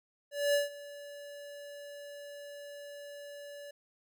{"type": "tone with ADSR envelope", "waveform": "square", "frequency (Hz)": 575, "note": "D5", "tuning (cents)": -37, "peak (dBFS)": -25, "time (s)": [0.31, 3.71], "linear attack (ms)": 230, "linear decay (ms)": 150, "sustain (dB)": -20, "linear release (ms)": 5, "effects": []}